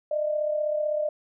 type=tone pair together; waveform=sine; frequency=602.2 / 638 Hz; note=D5 / D#5; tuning=+43 / +43 cents; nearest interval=minor second; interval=100 cents; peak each=-24 / -32 dBFS; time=0.11-1.09 s; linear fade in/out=5 ms; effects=none